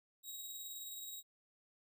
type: tone with tremolo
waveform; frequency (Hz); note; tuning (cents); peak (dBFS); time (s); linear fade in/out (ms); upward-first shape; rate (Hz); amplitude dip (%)
10% pulse; 3814; A#7; +39; -36; 0.23-1.23; 50; triangle; 19; 35
effects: none